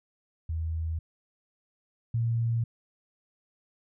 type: tone pair in turn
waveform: sine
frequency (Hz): 80.9 / 115.93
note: E2 / A#2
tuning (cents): -32 / -9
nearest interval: tritone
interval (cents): 623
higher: second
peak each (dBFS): -28 / -24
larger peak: second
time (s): 0.49-0.99 / 2.14-2.64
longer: neither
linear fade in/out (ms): 5
effects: none